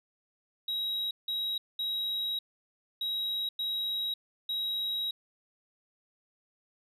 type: tone bursts at uneven times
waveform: sine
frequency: 3834 Hz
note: A#7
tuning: 48 cents sharp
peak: -27 dBFS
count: 6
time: 0.68-1.11 / 1.28-1.58 / 1.79-2.39 / 3.01-3.49 / 3.59-4.14 / 4.49-5.11 s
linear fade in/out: 5 ms
effects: tanh soft clip ceiling -29 dBFS